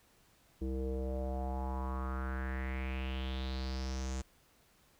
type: tone with low-pass filter sweep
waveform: square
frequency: 65.3 Hz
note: C2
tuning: 3 cents flat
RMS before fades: -37 dBFS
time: 0.61-4.22 s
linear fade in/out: 10 ms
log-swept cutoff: 370 to 7200 Hz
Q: 4.9
effects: pink hiss -67 dBFS RMS until 4.99 s